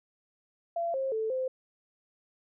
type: tone with pitch steps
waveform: sine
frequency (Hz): 680 / 534 / 440.7 / 518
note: F5 / C5 / A4 / C5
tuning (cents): -46 / +35 / +3 / -17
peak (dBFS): -28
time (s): 0.76-1.48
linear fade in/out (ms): 5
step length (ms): 180
effects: none